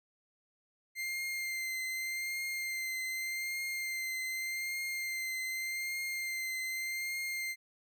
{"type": "tone with vibrato", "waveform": "40% pulse", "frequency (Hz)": 2093, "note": "C7", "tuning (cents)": 0, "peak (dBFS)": -34, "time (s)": [0.95, 7.56], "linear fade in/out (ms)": 50, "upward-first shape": "triangle", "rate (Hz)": 0.84, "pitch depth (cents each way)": 29, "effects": []}